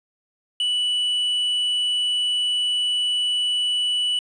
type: tone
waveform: triangle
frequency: 2960 Hz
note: F#7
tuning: in tune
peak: -18 dBFS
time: 0.6-4.19 s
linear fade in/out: 2 ms
effects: resampled to 24000 Hz + 9-bit